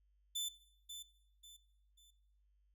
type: tone with echo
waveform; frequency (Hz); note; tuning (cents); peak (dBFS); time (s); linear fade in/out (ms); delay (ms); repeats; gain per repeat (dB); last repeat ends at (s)
sawtooth; 3520; A7; 0; -34; 0.35-0.49; 10; 540; 3; -9; 2.11
effects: noise-tail reverb RT60 0.7 s tail -17 dB re dry + added 50 Hz sine -70 dBFS peak until 2.74 s